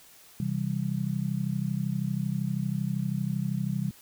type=chord; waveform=sine; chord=C major; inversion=none; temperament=just; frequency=130.81 / 163.52 / 196.22 Hz; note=C3 / E3 / G3; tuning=0 / -14 / +2 cents; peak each=-31 dBFS; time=0.4-3.91 s; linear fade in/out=2 ms; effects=white hiss -54 dBFS RMS until 4.01 s